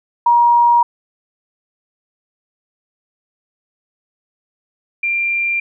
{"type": "tone pair in turn", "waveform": "sine", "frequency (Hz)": [950, 2379], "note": ["A#5", "D7"], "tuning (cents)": [33, 22], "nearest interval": "octave + major third", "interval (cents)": 1589, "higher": "second", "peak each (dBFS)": [-8, -15], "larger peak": "first", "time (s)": [[0.26, 0.83], [5.03, 5.6]], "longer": "neither", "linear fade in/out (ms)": 5, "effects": []}